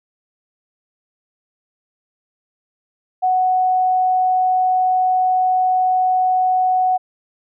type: tone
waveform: sine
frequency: 741 Hz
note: F#5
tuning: 2 cents sharp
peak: -13 dBFS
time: 3.22-6.98 s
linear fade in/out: 20 ms
effects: none